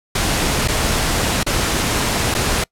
pink noise with dropouts, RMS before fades -18 dBFS, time 0.15-2.64 s, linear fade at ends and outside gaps 5 ms, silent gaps 0.677-0.683 / 1.432-1.464 / 2.342-2.348 s, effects noise-tail reverb RT60 0.1 s tail -26 dB re dry + low-pass 11000 Hz 12 dB/octave

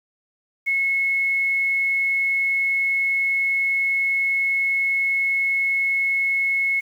sine tone with quantisation, 2185 Hz, C#7, 26 cents flat, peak -18 dBFS, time 0.66-6.81 s, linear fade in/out 20 ms, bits 8, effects none

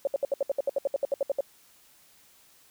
sine tone bursts, 554.4 Hz, C#5, in tune, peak -22 dBFS, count 16, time 0.05-1.407 s, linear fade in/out 2 ms, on 22 ms, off 67 ms, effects white hiss -59 dBFS RMS until 2.7 s

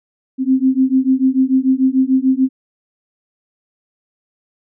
sine beating tone pair, 258.9 / 265.7 Hz, C4 / C4, -18 / +27 cents, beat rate 6.8 Hz, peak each -14 dBFS, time 0.38-2.49 s, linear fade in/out 50 ms, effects none

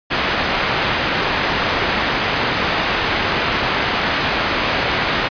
white low-pass noise, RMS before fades -19 dBFS, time 0.1-5.29 s, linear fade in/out 20 ms, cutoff 2400 Hz, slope 12 dB/octave, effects resampled to 11025 Hz

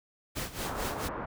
pink noise with tremolo, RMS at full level -34 dBFS, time 0.35-1.09 s, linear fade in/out 20 ms, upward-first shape sine, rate 4.5 Hz, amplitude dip 80%
white low-pass noise, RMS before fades -37 dBFS, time 0.64-1.26 s, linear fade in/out 10 ms, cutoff 1300 Hz, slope 24 dB/octave
effects none

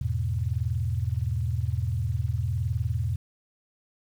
sine chord, E major, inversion none, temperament equal, 82.41 / 103.83 / 123.47 Hz, E2 / G#2 / B2, 0 / 0 / 0 cents, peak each -29 dBFS, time 0.01-3.16 s, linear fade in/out 5 ms, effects 9-bit

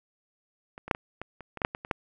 clicks, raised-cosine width 0.5 ms, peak -27 / -24 / -6 / -21 / -21 / -28 / -23 / -16 / -6 / -19 / -24 / -11 dBFS, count 12, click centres 0.779 / 0.88 / 0.912 / 0.949 / 1.216 / 1.407 / 1.573 / 1.618 / 1.649 / 1.749 / 1.849 / 1.912 s, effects none

